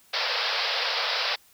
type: band-pass noise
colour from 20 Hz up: white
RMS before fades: -27 dBFS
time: 0.13-1.36 s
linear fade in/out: 10 ms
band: 460 to 5200 Hz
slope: 96 dB/octave
effects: white hiss -58 dBFS RMS until 1.53 s